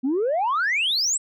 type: exponential sweep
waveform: sine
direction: up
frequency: 245.3 to 8130 Hz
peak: -18 dBFS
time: 0.03-1.18 s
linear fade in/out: 20 ms
effects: tanh soft clip ceiling -17 dBFS